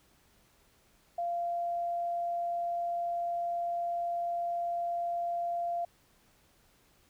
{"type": "tone", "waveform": "sine", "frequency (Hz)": 691, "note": "F5", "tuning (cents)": -19, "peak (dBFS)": -30, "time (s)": [1.18, 5.85], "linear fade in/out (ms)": 5, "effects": ["pink hiss -66 dBFS RMS until 7.09 s"]}